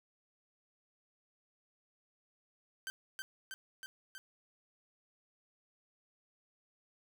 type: tone with echo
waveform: sawtooth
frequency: 1552 Hz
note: G6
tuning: 18 cents flat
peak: -35 dBFS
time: 2.87-2.9 s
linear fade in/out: 0 ms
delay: 320 ms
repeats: 4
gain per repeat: -2 dB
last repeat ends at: 4.18 s
effects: none